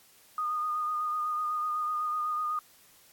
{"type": "tone with vibrato", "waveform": "sine", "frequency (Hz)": 1229, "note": "D#6", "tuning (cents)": -22, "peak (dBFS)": -28, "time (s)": [0.38, 2.59], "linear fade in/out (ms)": 2, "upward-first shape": "sine", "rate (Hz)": 8, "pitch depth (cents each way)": 23, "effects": ["white hiss -59 dBFS RMS until 3.12 s", "AAC 64 kbps"]}